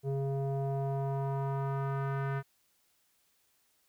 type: tone with low-pass filter sweep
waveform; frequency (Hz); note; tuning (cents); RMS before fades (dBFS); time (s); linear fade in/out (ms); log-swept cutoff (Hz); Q
square; 137.2; C#3; -17; -33; 0.03-2.43; 50; 490 to 1600; 2.4
effects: white hiss -72 dBFS RMS until 3.88 s